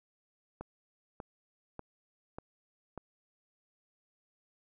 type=click train; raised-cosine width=1 ms; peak=-27 dBFS; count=5; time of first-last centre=0.61-2.977 s; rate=1.69 Hz; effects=none